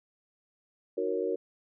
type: chord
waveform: sine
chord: D# minor seventh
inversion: none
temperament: equal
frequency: 311.1 / 370 / 466.2 / 554.4 Hz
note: D#4 / F#4 / A#4 / C#5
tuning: 0 / 0 / 0 / 0 cents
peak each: -37 / -32 / -31 / -36 dBFS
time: 0.97-1.36 s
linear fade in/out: 10 ms
effects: none